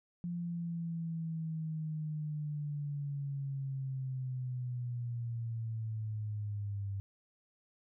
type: linear sweep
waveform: sine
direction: down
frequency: 174.5 to 98 Hz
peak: -35 dBFS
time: 0.24-7 s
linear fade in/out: 0 ms
effects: none